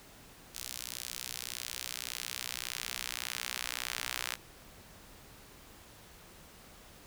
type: tone with high-pass filter sweep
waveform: sawtooth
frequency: 61.74 Hz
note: B1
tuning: in tune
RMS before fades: -40 dBFS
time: 0.54-4.36 s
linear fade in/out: 20 ms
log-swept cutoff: 4800 to 1800 Hz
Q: 0.74
effects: pink hiss -55 dBFS RMS until 7.06 s